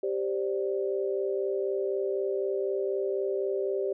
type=chord; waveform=sine; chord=G suspended fourth; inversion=none; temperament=equal; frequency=392 / 523.3 / 587.3 Hz; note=G4 / C5 / D5; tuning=0 / 0 / 0 cents; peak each=-28 / -34 / -34 dBFS; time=0.03-3.93 s; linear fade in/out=5 ms; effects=none